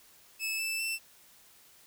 sawtooth tone with pitch steps, 2608 / 2641 / 2675 Hz, E7 / E7 / E7, -19 / +3 / +25 cents, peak -28 dBFS, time 0.39-0.99 s, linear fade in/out 50 ms, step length 200 ms, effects white hiss -59 dBFS RMS until 1.86 s

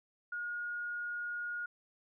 sine tone, 1435 Hz, F6, 47 cents sharp, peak -36 dBFS, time 0.32-1.66 s, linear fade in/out 5 ms, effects none

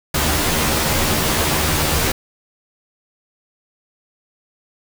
pink noise with comb filter, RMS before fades -18 dBFS, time 0.14-2.12 s, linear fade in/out 5 ms, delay 13 ms, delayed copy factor +0.9, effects none

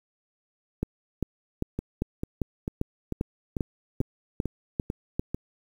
two click trains, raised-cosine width 3 ms, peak -13 / -16 dBFS, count 12 / 9, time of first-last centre 0.83-5.195 / 1.79-5.346 s, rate 2.52 / 2.25 Hz, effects 8-bit

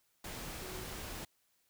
sine tone in noise, 369.9 Hz, F#4, in tune, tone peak -48 dBFS, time 0.62-0.84 s, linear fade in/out 5 ms, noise pink, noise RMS -44 dBFS, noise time 0.24-1.25 s, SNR -7 dB, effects white hiss -75 dBFS RMS until 1.69 s

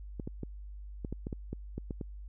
clicks, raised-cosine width 3 ms, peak -24 dBFS, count 11, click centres 0.198 / 0.275 / 0.433 / 1.048 / 1.126 / 1.269 / 1.328 / 1.53 / 1.78 / 1.908 / 2.012 s, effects added 50 Hz sine -42 dBFS peak until 2.28 s

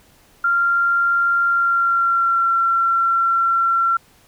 sine tone with pitch glide, 1387 to 1360 Hz, F6 to F6, -12 to -46 cents, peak -14 dBFS, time 0.44-3.97 s, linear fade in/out 5 ms, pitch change -34 cents, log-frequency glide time 1.46-2.52 s, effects pink hiss -53 dBFS RMS until 4.27 s

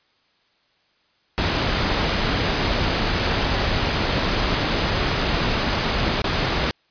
pink noise with dropouts, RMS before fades -21 dBFS, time 1.38-6.71 s, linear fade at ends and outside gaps 0 ms, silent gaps 6.218-6.242 s, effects white hiss -63 dBFS RMS until 6.9 s + resampled to 11025 Hz

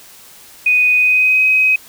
sine tone with pitch glide, 2489 to 2527 Hz, D#7 to D#7, 0 to +26 cents, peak -9 dBFS, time 0.66-1.76 s, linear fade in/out 5 ms, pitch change +26 cents, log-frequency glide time 0.96-1.43 s, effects white hiss -41 dBFS RMS until 1.88 s

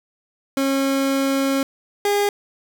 30% pulse tone pair in turn, 272.2 / 407.8 Hz, C#4 / G#4, -31 / -32 cents, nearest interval perfect fifth, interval 699 cents, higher second, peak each -15 / -14 dBFS, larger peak second, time 0.57-1.63 / 2.05-2.29 s, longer first, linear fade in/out 2 ms, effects none

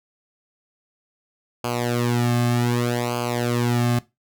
sawtooth tone with flanger, 120.5 Hz, B2, 42 cents flat, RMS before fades -22 dBFS, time 1.64-3.99 s, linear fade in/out 5 ms, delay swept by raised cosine 0.53 to 2.13 ms, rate 0.65 Hz, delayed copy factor -0.9, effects noise-tail reverb RT60 0.2 s tail -18 dB re dry

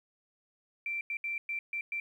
sine tone bursts at uneven times, 2349 Hz, D7, in tune, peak -32 dBFS, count 6, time 0.86-1.01 / 1.1-1.17 / 1.24-1.38 / 1.49-1.59 / 1.73-1.81 / 1.92-2 s, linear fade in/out 2 ms, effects 11-bit

